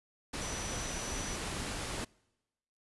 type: tone in noise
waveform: sine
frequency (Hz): 5920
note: F#8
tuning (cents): 0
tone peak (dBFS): -43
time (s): 0.41-1.36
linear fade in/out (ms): 10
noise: pink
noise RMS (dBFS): -38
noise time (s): 0.33-2.05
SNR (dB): -8
effects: noise-tail reverb RT60 1.0 s tail -26 dB re dry + resampled to 24000 Hz